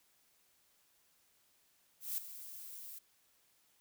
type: noise with ADSR envelope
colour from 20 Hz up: violet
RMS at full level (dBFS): -36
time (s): 2-2.99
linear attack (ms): 180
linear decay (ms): 4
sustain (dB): -13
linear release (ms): 10
effects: white hiss -72 dBFS RMS until 3.8 s